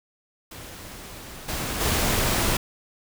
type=noise with level steps; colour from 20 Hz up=pink; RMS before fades=-40 / -29 / -23 dBFS; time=0.51-2.57 s; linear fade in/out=5 ms; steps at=1.48 / 1.8 s; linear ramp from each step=10 ms; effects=none